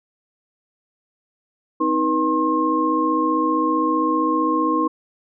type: tone cluster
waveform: sine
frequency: 259.5 / 314.9 / 483.8 / 1069 Hz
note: C4 / D#4 / B4 / C6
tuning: -14 / +21 / -36 / +37 cents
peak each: -27 / -20 / -26 / -20 dBFS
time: 1.8-4.88 s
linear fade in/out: 10 ms
effects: none